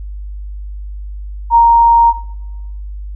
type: tone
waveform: sine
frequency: 932.3 Hz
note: A#5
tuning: in tune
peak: -4 dBFS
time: 1.5-2.14 s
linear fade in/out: 50 ms
effects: noise-tail reverb RT60 1.0 s tail -18 dB re dry + added 50 Hz sine -23 dBFS peak until 3.15 s